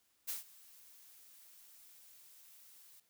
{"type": "noise with ADSR envelope", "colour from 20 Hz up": "blue", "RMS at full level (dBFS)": -38, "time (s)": [0.27, 3], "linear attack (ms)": 23, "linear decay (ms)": 140, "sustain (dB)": -22, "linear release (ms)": 3, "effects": ["white hiss -75 dBFS RMS until 3.09 s"]}